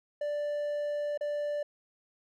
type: tone with dropouts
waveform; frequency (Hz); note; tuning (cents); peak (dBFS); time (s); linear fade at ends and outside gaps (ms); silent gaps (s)
triangle; 587.3; D5; 0; -28; 0.21-1.63; 5; 1.176-1.209
effects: none